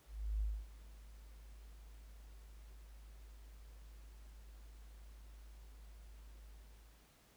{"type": "tone with ADSR envelope", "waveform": "sine", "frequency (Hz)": 52.4, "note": "G#1", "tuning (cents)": 16, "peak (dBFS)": -33, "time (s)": [0.06, 7.19], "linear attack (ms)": 350, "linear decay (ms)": 250, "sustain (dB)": -20, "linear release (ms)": 680, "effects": ["pink hiss -68 dBFS RMS until 7.36 s"]}